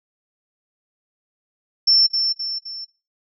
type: tone with echo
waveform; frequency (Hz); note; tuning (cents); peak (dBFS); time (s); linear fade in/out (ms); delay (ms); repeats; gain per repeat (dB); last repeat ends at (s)
sine; 5380; E8; +34; -11; 1.87-2.07; 10; 260; 3; -6; 2.85
effects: noise-tail reverb RT60 0.3 s tail -20 dB re dry